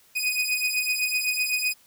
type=beating tone pair; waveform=sawtooth; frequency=2489 / 2496.9 Hz; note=D#7 / D#7; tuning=0 / +5 cents; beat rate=7.9 Hz; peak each=-23 dBFS; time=0.15-1.74 s; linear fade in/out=20 ms; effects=white hiss -58 dBFS RMS until 1.86 s